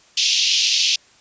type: band-pass noise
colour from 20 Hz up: pink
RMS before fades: -18 dBFS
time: 0.17-0.96 s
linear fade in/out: 5 ms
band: 2700 to 6200 Hz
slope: 48 dB/octave
effects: white hiss -52 dBFS RMS until 1.2 s + resampled to 16000 Hz